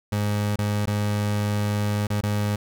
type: tone with dropouts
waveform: 30% pulse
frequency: 103.83 Hz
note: G#2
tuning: in tune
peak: -19 dBFS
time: 0.12-2.56 s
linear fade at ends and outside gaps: 5 ms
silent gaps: 0.559-0.587 / 0.857-0.873 / 2.07-2.102 / 2.211-2.234 s
effects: none